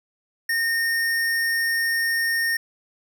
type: tone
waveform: square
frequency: 1836 Hz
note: A#6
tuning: 27 cents flat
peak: -21 dBFS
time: 0.49-2.57 s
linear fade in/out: 5 ms
effects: none

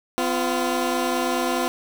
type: tone pair together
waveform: 15% pulse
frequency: 253.5 / 347.8 Hz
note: B3 / F4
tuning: +45 / -7 cents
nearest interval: perfect fourth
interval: 548 cents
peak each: -18 dBFS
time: 0.18-1.68 s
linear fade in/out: 0 ms
effects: 7-bit

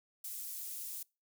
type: high-pass noise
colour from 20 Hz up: pink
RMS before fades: -43 dBFS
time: 0.24-1.03 s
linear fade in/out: 5 ms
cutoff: 11000 Hz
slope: 12 dB/octave
effects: noise-tail reverb RT60 0.3 s tail -26 dB re dry

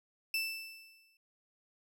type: tone with exponential decay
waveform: 30% pulse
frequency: 2652 Hz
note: E7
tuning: 10 cents sharp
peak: -27 dBFS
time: 0.34-1.17 s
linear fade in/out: 2 ms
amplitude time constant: 180 ms
effects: none

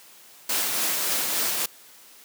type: noise with tremolo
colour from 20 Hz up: white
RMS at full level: -24 dBFS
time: 0.49-1.66 s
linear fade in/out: 5 ms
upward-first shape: triangle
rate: 3.5 Hz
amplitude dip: 30%
effects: white hiss -50 dBFS RMS until 2.24 s + high-pass 200 Hz 12 dB/octave

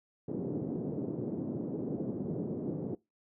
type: band-pass noise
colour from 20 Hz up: white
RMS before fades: -36 dBFS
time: 0.28-2.95 s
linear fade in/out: 5 ms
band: 130 to 390 Hz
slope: 24 dB/octave
effects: noise-tail reverb RT60 0.2 s tail -22 dB re dry

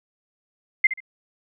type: tone with echo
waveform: sine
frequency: 2093 Hz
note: C7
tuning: in tune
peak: -11 dBFS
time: 0.84-0.87 s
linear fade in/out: 5 ms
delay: 67 ms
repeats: 2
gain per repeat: -12 dB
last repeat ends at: 1.004 s
effects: none

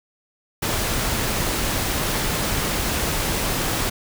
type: noise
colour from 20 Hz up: pink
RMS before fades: -23 dBFS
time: 0.62-3.9 s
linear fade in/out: 10 ms
effects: none

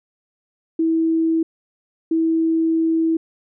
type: tone bursts at uneven times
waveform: sine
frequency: 325.3 Hz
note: E4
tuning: 23 cents flat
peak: -15 dBFS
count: 2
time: 0.79-1.43 / 2.11-3.17 s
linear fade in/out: 5 ms
effects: none

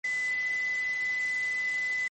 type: tone in noise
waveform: sine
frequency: 2006 Hz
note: B6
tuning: 26 cents sharp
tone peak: -27 dBFS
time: 0.04-2.08 s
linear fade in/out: 5 ms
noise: white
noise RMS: -43 dBFS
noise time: 0.04-2.08 s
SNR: +13 dB
effects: MP3 32 kbps

